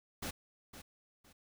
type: noise with echo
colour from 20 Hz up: pink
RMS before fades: -40 dBFS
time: 0.22-0.31 s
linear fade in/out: 10 ms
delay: 510 ms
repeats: 2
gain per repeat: -11 dB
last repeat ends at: 1.33 s
effects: none